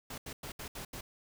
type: noise bursts at uneven times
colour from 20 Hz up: pink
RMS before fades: -43 dBFS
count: 6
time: 0.1-0.18 / 0.26-0.33 / 0.43-0.52 / 0.59-0.68 / 0.75-0.85 / 0.93-1.01 s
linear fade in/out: 5 ms
effects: none